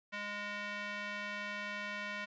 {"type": "tone with band-pass filter", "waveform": "square", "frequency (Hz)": 205.8, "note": "G#3", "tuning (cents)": -16, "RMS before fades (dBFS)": -41, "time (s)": [0.12, 2.26], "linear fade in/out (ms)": 20, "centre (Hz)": 2000, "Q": 1.8, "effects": ["resampled to 16000 Hz"]}